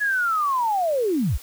sine linear sweep, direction down, 1711 to 36.79 Hz, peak -19 dBFS, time 0-1.38 s, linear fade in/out 20 ms, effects white hiss -44 dBFS RMS until 1.42 s

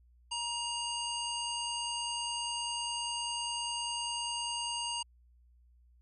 harmonic tone with a mistuned harmonic, 945 Hz, A#5, 23 cents sharp, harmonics 1 / 3 / 5 / 7 / 9, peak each -39 / -37 / -42 / -45 / -42 dBFS, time 0.31-5.03 s, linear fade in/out 10 ms, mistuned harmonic 7, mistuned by -50 cents, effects added 60 Hz sine -60 dBFS peak until 6.01 s

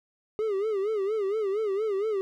triangle tone with vibrato, 412.6 Hz, G#4, 11 cents flat, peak -23 dBFS, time 0.39-2.21 s, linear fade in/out 0 ms, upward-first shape sine, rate 4.3 Hz, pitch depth 130 cents each way, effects none

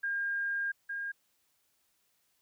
sine tone pair in turn, 1611 / 1617.3 Hz, G6 / G#6, +47 / -46 cents, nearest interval unison, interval 7 cents, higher second, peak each -30 / -34 dBFS, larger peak first, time 0.03-0.72 / 0.89-1.12 s, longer first, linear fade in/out 10 ms, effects white hiss -74 dBFS RMS until 2.41 s

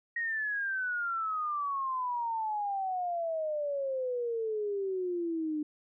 sine exponential sweep, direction down, 1890 to 298.3 Hz, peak -30 dBFS, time 0.16-5.63 s, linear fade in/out 5 ms, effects none

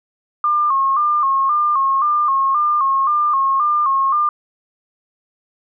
sine tone with vibrato, 1140 Hz, C#6, 48 cents sharp, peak -13 dBFS, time 0.44-4.29 s, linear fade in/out 2 ms, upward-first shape square, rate 1.9 Hz, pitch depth 88 cents each way, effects none

